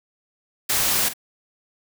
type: noise with echo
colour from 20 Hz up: white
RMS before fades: -21 dBFS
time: 0.69-1.09 s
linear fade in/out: 10 ms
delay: 46 ms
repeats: 1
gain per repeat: -12 dB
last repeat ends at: 1.136 s
effects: none